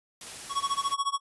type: noise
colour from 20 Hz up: white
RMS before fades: -41 dBFS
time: 0.21-0.94 s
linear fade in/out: 2 ms
type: tone with tremolo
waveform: square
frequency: 1114 Hz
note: C#6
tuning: 8 cents sharp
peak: -24 dBFS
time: 0.49-1.2 s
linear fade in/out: 50 ms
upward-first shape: sine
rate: 14 Hz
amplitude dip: 95%
effects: resampled to 24000 Hz